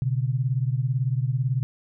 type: beating tone pair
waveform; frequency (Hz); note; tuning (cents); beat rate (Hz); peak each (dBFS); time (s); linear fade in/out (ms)
sine; 123.7 / 141.7; B2 / C#3; +3 / +38; 18; -23 / -26; 0.02-1.63; 0
effects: none